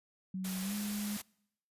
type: tone with pitch glide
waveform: sine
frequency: 187.5 to 206.8 Hz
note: F#3 to G#3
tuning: +23 to -7 cents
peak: -35 dBFS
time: 0.34-1.17 s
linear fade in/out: 5 ms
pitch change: +170 cents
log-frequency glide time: 0.61-0.74 s
type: noise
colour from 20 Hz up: white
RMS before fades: -42 dBFS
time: 0.44-1.22 s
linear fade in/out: 10 ms
effects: noise-tail reverb RT60 0.8 s tail -26 dB re dry + resampled to 32000 Hz